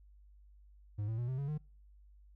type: tone with pitch steps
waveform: triangle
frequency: 103.83 / 111.93 / 120.66 / 130.06 / 140.21 / 151.14 Hz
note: G#2 / A2 / B2 / C3 / C#3 / D#3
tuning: 0 / +30 / -40 / -10 / +20 / -50 cents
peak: -32 dBFS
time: 0.98-1.58 s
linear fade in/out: 10 ms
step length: 100 ms
effects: noise-tail reverb RT60 0.4 s tail -25 dB re dry + added 50 Hz sine -57 dBFS peak until 2.35 s